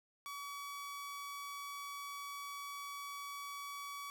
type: tone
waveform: sawtooth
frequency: 1137 Hz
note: C#6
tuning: 44 cents sharp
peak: -40 dBFS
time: 0.26-4.1 s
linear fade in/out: 0 ms
effects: 11-bit